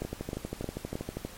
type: two click trains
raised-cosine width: 2 ms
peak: -19 / -20 dBFS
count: 4 / 16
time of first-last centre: 0.02-0.955 / 0.05-1.25 s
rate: 3.21 / 12.5 Hz
effects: pink hiss -48 dBFS RMS until 1.37 s + MP3 64 kbps